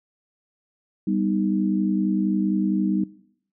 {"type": "chord", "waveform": "sine", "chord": "G augmented", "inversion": "none", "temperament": "equal", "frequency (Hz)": [196, 246.9, 311.1], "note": ["G3", "B3", "D#4"], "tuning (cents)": [0, 0, 0], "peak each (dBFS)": [-22, -28, -25], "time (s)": [1.07, 3.04], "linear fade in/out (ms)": 5, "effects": ["noise-tail reverb RT60 0.7 s tail -20 dB re dry"]}